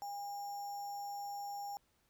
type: tone with sample-and-hold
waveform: sine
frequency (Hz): 810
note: G#5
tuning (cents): -43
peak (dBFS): -40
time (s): 0.02-1.77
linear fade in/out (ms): 0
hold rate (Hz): 6300
effects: pink hiss -75 dBFS RMS until 2.09 s